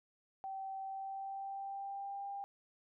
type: tone with pitch glide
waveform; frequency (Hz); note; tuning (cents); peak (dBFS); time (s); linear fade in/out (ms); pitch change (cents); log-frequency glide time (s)
sine; 773 to 797.5; G5 to G5; -24 to +30; -40; 0.44-2.44; 0; +54; 0.81-2.26
effects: none